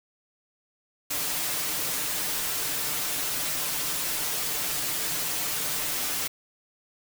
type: noise with comb filter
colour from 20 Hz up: white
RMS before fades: -29 dBFS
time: 1.1-6.28 s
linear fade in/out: 10 ms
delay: 6.7 ms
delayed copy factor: +0.65
effects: none